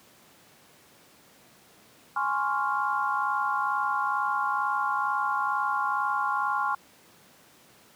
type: chord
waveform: sine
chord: Db major seventh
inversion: second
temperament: equal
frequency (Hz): 830.6 / 1046.5 / 1108.7 / 1396.9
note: Ab5 / C6 / Db6 / F6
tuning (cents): 0 / 0 / 0 / 0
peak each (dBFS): -30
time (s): 2.16-6.75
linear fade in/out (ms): 5
effects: pink hiss -56 dBFS RMS until 7.95 s + high-pass 150 Hz 12 dB/octave